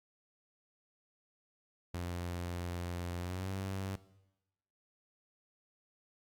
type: tone with pitch glide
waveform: sawtooth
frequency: 87.7 to 96.19 Hz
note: F2 to G2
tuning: +8 to -32 cents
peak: -33 dBFS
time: 1.94-3.96 s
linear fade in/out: 5 ms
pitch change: +160 cents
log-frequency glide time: 3.2-3.51 s
effects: noise-tail reverb RT60 0.9 s tail -17 dB re dry + Opus 48 kbps